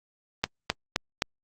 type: click train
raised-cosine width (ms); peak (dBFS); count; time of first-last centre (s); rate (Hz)
0.2; -6; 4; 0.44-1.221; 3.84
effects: Opus 32 kbps